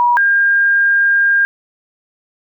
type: tone pair in turn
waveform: sine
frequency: 964 / 1607.7 Hz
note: B5 / G6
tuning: -42 / +43 cents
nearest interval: major sixth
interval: 885 cents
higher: second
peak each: -9 dBFS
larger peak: neither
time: 0-0.17 / 0.17-1.45 s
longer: second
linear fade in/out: 0 ms
effects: none